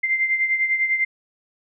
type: beating tone pair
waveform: sine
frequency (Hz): 2087 / 2097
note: C7 / C7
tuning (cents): -5 / +3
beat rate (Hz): 10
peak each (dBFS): -19 / -26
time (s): 0.03-1.05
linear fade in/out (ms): 10
effects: none